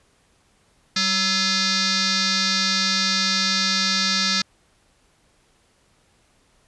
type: tone with frequency modulation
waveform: sine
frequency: 193.1 Hz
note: G3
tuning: 26 cents flat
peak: -18 dBFS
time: 0.96-4.42 s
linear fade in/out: 5 ms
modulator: 757 Hz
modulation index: 7.2
effects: pink hiss -61 dBFS RMS until 6.67 s + resampled to 24000 Hz